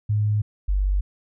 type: tone pair in turn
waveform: sine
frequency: 105.3 / 48.45 Hz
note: G#2 / G1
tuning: +24 / -20 cents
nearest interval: octave + minor second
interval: 1344 cents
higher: first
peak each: -18 / -18 dBFS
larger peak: neither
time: 0.09-0.42 / 0.68-1.01 s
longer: neither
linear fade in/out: 10 ms
effects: none